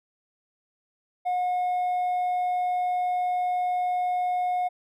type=tone with hard clipping; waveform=triangle; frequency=723 Hz; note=F#5; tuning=40 cents flat; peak=-22 dBFS; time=1.25-4.69 s; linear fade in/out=20 ms; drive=1 dB; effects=none